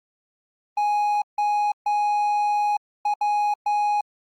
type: tone bursts at uneven times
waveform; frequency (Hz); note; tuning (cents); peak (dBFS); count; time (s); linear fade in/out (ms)
triangle; 830.6; G#5; 0; -17; 6; 0.77-1.22 / 1.38-1.72 / 1.86-2.77 / 3.05-3.14 / 3.21-3.54 / 3.66-4.01; 5
effects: Opus 32 kbps